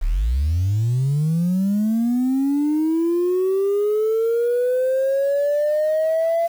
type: linear sweep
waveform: sine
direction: up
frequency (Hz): 30.87 to 679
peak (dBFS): -15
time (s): 0.01-6.48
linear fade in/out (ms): 20
effects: tanh soft clip ceiling -13 dBFS + 7-bit